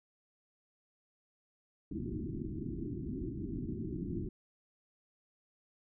white low-pass noise, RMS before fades -39 dBFS, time 1.91-4.29 s, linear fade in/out 5 ms, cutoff 370 Hz, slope 96 dB/octave, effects none

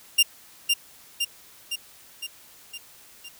sawtooth tone with echo, 2794 Hz, F7, in tune, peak -11 dBFS, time 0.18-0.23 s, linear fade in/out 10 ms, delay 510 ms, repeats 6, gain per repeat -4 dB, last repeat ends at 3.29 s, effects white hiss -51 dBFS RMS until 3.39 s

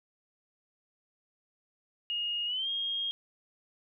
sine tone with pitch glide, 2859 to 3246 Hz, F7 to G#7, +40 to -40 cents, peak -30 dBFS, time 2.1-3.11 s, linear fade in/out 0 ms, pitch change +220 cents, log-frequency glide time 2.46-2.69 s, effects none

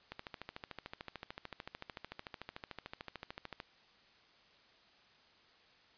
click train, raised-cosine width 0.3 ms, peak -27 dBFS, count 48, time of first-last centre 0.12-3.601 s, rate 13.5 Hz, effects white hiss -65 dBFS RMS until 5.97 s + resampled to 11025 Hz

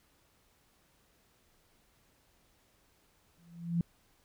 sine tone with exponential growth, 170 Hz, F3, 46 cents flat, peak -24 dBFS, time 3.38-3.81 s, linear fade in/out 2 ms, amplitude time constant 93 ms, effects pink hiss -69 dBFS RMS until 4.24 s

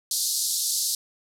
pink band-pass noise, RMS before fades -26 dBFS, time 0.11-0.95 s, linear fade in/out 2 ms, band 4100 to 13000 Hz, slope 48 dB/octave, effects none

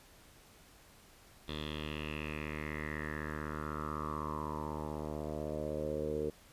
10% pulse tone with low-pass filter sweep, 76 Hz, D#2, 40 cents flat, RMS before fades -39 dBFS, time 1.48-6.3 s, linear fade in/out 5 ms, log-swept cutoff 3600 to 450 Hz, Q 6, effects pink hiss -60 dBFS RMS until 6.52 s + resampled to 32000 Hz

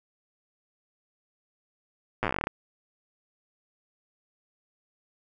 slowing click train, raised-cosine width 0.5 ms, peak -12 dBFS, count 15, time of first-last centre 2.23-2.471 s, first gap 8 ms, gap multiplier 1.11, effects none

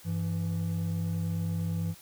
triangle tone pair together, 98 / 167.04 Hz, G2 / E3, 0 / +23 cents, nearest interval major sixth, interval 923 cents, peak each -29 / -28 dBFS, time 0.04-1.95 s, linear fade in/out 50 ms, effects tanh soft clip ceiling -20 dBFS + white hiss -53 dBFS RMS until 2.01 s

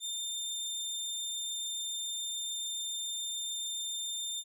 25% pulse tone, 3607 Hz, A7, 42 cents sharp, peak -31 dBFS, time 0-4.44 s, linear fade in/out 50 ms, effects none

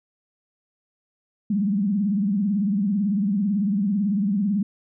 sine tone with vibrato, 200.9 Hz, G3, 43 cents sharp, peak -19 dBFS, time 1.5-4.63 s, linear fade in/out 5 ms, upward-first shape triangle, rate 18 Hz, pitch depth 170 cents each way, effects none

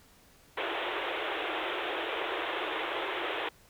pink band-pass noise, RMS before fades -34 dBFS, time 0.57-3.49 s, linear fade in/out 5 ms, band 320 to 3600 Hz, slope 96 dB/octave, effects pink hiss -60 dBFS RMS until 3.69 s

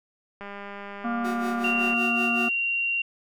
click train, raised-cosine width 0.5 ms, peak -24 dBFS, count 308, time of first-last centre 0.41-1.937 s, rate 201 Hz
harmonic tone, 235.7 Hz, A#3, 19 cents sharp, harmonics 1 / 3 / 5 / 6, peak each -27 / -32 / -34 / -35 dBFS, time 1.04-2.49 s, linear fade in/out 10 ms
35% pulse tone with tremolo, 368.7 Hz, F#4, 6 cents flat, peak -29 dBFS, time 1.24-2.5 s, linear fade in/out 10 ms, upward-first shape sine, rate 5.3 Hz, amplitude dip 75%
sine tone, 2758 Hz, F7, 22 cents flat, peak -23 dBFS, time 1.64-3.02 s, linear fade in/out 5 ms
effects none

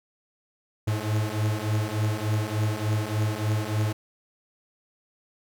45% pulse beating tone pair, 105.4 / 108.8 Hz, G#2 / A2, +26 / -19 cents, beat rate 3.4 Hz, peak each -27 dBFS, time 0.87-3.93 s, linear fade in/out 10 ms, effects none

